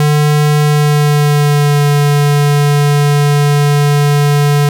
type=tone with pitch glide; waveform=square; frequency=148.9 to 145.16 Hz; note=D3 to D3; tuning=+24 to -20 cents; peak=-8 dBFS; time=0-4.69 s; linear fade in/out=2 ms; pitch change=-44 cents; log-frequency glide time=0.61-1.83 s; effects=none